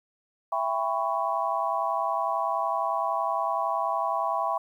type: chord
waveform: sine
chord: C# half-diminished seventh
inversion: first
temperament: just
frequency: 665.2 / 798.3 / 997.9 / 1108.7 Hz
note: E5 / G5 / B5 / C#6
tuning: +16 / +31 / +18 / 0 cents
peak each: -30 dBFS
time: 0.52-4.58 s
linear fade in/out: 5 ms
effects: 10-bit